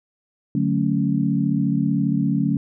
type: chord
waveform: sine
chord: D major seventh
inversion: none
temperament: equal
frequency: 146.83 / 185 / 220 / 277.2 Hz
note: D3 / F#3 / A3 / C#4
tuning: 0 / 0 / 0 / 0 cents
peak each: -23 dBFS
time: 0.55-2.57 s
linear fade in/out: 2 ms
effects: none